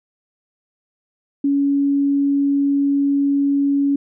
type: tone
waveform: sine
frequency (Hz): 280.8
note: C#4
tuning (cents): +22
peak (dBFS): -14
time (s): 1.44-3.96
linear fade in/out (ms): 5
effects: none